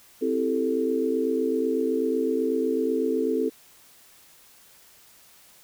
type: chord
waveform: sine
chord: A minor seventh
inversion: first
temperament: equal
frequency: 261.6 / 329.6 / 392 / 440 Hz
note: C4 / E4 / G4 / A4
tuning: 0 / 0 / 0 / 0 cents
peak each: -27 / -29 / -31 / -25 dBFS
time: 0.21-3.5 s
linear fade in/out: 20 ms
effects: white hiss -54 dBFS RMS until 5.63 s